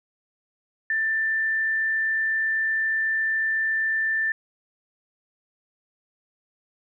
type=tone with frequency modulation; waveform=sine; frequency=1776 Hz; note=A6; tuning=16 cents sharp; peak=-21 dBFS; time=0.9-4.32 s; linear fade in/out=2 ms; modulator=33.7 Hz; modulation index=0.21; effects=none